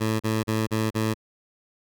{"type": "tone bursts", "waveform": "15% pulse", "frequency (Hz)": 110, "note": "A2", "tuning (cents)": 0, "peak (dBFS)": -16, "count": 5, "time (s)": [0, 1.144], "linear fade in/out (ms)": 20, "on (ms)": 200, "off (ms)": 36, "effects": []}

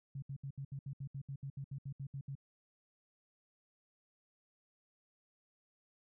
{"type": "tone bursts", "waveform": "sine", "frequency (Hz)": 137.6, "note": "C#3", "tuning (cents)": -12, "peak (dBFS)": -40, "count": 16, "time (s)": [0.15, 2.353], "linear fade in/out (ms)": 5, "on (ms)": 73, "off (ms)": 69, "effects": []}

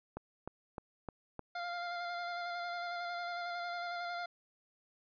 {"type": "click train", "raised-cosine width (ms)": 1, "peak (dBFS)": -27, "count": 5, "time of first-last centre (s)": [0.17, 1.393], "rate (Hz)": 3.27}
{"type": "tone with vibrato", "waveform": "25% pulse", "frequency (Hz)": 698.5, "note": "F5", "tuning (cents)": 0, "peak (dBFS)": -34, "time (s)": [1.55, 4.26], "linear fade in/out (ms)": 5, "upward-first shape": "square", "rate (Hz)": 11, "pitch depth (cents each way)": 15}
{"effects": ["resampled to 11025 Hz"]}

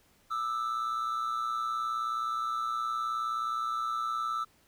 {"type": "tone pair together", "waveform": "triangle", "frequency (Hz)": [1199.3, 1318.5], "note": ["D6", "E6"], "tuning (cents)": [36, 0], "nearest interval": "major second", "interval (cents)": 164, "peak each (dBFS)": [-34, -29], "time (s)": [0.3, 4.45], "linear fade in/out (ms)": 20, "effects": ["pink hiss -65 dBFS RMS until 4.67 s"]}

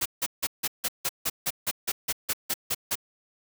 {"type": "noise bursts", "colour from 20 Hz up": "white", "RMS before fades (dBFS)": -27, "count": 15, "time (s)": [0.01, 2.955], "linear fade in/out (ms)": 10, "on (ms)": 47, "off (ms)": 160, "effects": []}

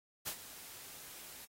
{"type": "noise with ADSR envelope", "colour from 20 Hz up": "white", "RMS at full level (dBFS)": -38, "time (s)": [0.25, 1.46], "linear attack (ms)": 23, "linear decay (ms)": 79, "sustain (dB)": -13, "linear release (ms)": 17, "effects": ["AAC 48 kbps"]}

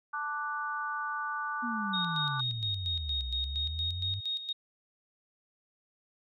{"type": "chord", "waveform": "sine", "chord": "D major", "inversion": "second", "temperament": "equal", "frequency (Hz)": [880, 1174.7, 1480], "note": ["A5", "D6", "F#6"], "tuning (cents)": [0, 0, 0], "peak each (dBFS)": [-39, -35, -36], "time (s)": [0.13, 2.41], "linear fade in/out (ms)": 10}
{"type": "exponential two-way sweep", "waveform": "sine", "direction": "down then up", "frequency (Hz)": [246.9, 63, 100.8], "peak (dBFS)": -34, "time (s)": [1.62, 4.21], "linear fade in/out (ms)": 20, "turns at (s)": 3.29}
{"type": "tone with tremolo", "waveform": "sine", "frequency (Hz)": 3729, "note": "A#7", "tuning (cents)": 0, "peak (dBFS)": -30, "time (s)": [1.93, 4.53], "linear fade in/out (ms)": 10, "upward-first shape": "square", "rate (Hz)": 4.3, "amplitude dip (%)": 65}
{"effects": []}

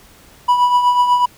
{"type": "tone with tremolo", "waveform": "triangle", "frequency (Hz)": 982, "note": "B5", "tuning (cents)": -10, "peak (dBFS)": -6, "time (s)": [0.48, 1.26], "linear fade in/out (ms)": 10, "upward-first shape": "triangle", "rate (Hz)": 8.1, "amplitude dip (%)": 60, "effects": ["pink hiss -46 dBFS RMS until 1.37 s"]}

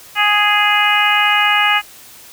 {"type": "harmonic tone", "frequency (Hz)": 415.3, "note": "G#4", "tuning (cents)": 0, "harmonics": [2, 3, 4, 5, 6, 7], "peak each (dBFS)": [-18, -18, -18, -18, -18, -18], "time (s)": [0.15, 1.82], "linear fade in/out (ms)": 50, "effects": ["white hiss -40 dBFS RMS until 2.32 s"]}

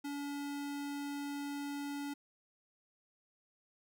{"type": "tone", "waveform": "square", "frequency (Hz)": 285.3, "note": "C#4", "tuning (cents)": 50, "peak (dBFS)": -39, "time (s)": [0.04, 2.14], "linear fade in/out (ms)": 10, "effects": []}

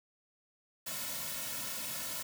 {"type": "noise with comb filter", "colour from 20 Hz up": "white", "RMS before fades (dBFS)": -39, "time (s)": [0.86, 2.23], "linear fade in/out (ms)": 10, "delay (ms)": 2.5, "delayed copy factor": -1, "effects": []}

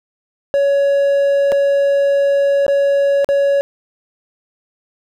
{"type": "tone with dropouts", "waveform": "triangle", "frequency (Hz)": 560, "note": "C#5", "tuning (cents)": 18, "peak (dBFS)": -9, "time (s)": [0.54, 3.61], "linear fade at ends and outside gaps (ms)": 0, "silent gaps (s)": [[1.519, 1.523], [2.665, 2.681], [3.245, 3.289]], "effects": []}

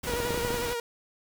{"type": "noise", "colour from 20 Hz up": "pink", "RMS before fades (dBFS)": -35, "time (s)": [0.03, 0.74], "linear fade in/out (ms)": 10}
{"type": "tone with vibrato", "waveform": "sawtooth", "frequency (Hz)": 477.8, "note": "A#4", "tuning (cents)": 43, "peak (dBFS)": -26, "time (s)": [0.07, 0.8], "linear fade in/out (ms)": 2, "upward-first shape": "sine", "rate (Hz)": 11, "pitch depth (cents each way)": 42}
{"type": "clicks", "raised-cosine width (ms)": 2, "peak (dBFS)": -19, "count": 10, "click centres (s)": [0.096, 0.137, 0.202, 0.251, 0.306, 0.344, 0.377, 0.449, 0.505, 0.543]}
{"effects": []}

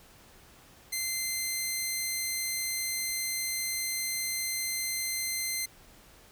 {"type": "tone", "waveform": "10% pulse", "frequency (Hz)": 2075, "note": "C7", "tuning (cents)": -15, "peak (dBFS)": -21, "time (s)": [0.92, 5.66], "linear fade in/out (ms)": 10, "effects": ["pink hiss -56 dBFS RMS until 6.31 s"]}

